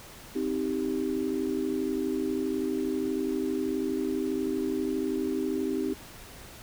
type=chord; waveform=sine; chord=C minor; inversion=none; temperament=just; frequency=261.6 / 314 / 392.4 Hz; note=C4 / Eb4 / G4; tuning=0 / +16 / +2 cents; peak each=-31 dBFS; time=0.35-5.94 s; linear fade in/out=10 ms; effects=pink hiss -47 dBFS RMS until 6.62 s